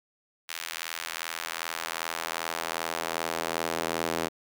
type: tone with high-pass filter sweep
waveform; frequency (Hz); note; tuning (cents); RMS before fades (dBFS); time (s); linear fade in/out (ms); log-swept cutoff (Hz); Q
square; 41.29; E1; +4; -33; 0.48-4.29; 20; 2100 to 370; 0.84
effects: none